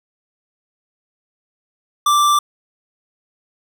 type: tone with hard clipping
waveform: sine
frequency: 1174.7 Hz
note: D6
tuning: in tune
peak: -13 dBFS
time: 2.06-2.39 s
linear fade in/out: 5 ms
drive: 18 dB
effects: none